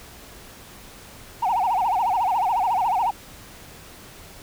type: tone with vibrato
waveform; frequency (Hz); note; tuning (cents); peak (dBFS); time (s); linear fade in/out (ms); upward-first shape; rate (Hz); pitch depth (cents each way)
sine; 833; G#5; +5; -17; 1.42-3.11; 10; sine; 14; 240
effects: tanh soft clip ceiling -16 dBFS + pink hiss -44 dBFS RMS until 4.42 s